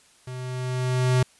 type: tone with level ramp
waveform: square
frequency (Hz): 127.1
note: C3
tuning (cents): -50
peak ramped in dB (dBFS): -34 to -17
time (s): 0.27-1.23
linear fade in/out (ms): 5
effects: white hiss -57 dBFS RMS until 1.39 s + resampled to 24000 Hz